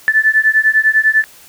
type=beating tone pair; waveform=sine; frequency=1747 / 1757 Hz; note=A6 / A6; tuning=-13 / -3 cents; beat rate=10 Hz; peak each=-12 dBFS; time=0.08-1.24 s; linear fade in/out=0 ms; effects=white hiss -42 dBFS RMS until 1.48 s